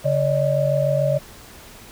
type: tone cluster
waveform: sine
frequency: 141.5 / 569 / 616 Hz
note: C#3 / C#5 / D#5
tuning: +36 / +45 / -17 cents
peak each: -21 dBFS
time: 0.04-1.19 s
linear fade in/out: 20 ms
effects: pink hiss -43 dBFS RMS until 1.91 s

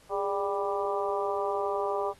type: harmonic tone with a mistuned harmonic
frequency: 196.9 Hz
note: G3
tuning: 8 cents sharp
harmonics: 2 / 3 / 4 / 5 / 6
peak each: -31 / -33 / -34 / -35 / -36 dBFS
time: 0.09-2.14 s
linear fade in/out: 50 ms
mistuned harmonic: 2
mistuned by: +60 cents
effects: pink hiss -59 dBFS RMS until 2.19 s + AAC 32 kbps

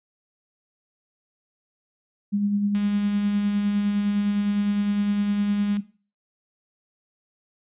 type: tone with tremolo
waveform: sine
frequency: 203.7 Hz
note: G#3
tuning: 33 cents flat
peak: -19 dBFS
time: 2.32-5.81 s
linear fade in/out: 20 ms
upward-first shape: sine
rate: 9.8 Hz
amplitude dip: 40%
type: click train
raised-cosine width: 0.2 ms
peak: -23 dBFS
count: 623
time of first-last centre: 2.75-5.769 s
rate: 206 Hz
effects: noise-tail reverb RT60 0.4 s tail -18 dB re dry + resampled to 8000 Hz

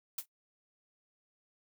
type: noise with exponential decay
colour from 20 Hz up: blue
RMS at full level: -31 dBFS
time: 0.18-0.26 s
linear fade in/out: 5 ms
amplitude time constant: 16 ms
effects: noise-tail reverb RT60 0.1 s tail -18 dB re dry

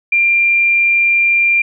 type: tone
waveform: sine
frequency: 2383 Hz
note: D7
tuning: 25 cents sharp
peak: -9 dBFS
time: 0.12-1.62 s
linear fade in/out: 5 ms
effects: none

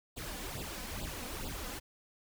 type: noise with flanger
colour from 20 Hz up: pink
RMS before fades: -41 dBFS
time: 0.16-1.8 s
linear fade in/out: 20 ms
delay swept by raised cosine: 0.24 to 4.04 ms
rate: 2.3 Hz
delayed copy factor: +0.9
effects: none

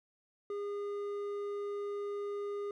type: tone with hard clipping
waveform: sine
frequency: 407.4 Hz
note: G#4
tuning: 33 cents flat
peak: -37 dBFS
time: 0.5-2.71 s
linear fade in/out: 2 ms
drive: 6 dB
effects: none

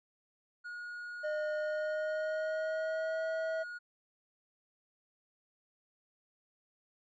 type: tone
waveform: triangle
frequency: 1444 Hz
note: F#6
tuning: 43 cents flat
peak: -39 dBFS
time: 0.64-3.79 s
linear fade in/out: 20 ms
type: tone with pitch glide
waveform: triangle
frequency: 610 to 644.4 Hz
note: D#5 to E5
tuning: -34 to -39 cents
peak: -31 dBFS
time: 1.23-3.64 s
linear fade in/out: 20 ms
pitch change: +95 cents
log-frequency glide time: 1.57-3.25 s
effects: resampled to 16000 Hz

